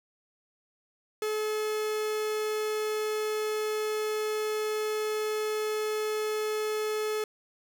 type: tone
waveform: 45% pulse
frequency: 429.1 Hz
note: A4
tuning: 43 cents flat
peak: -28 dBFS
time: 1.22-7.24 s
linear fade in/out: 2 ms
effects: none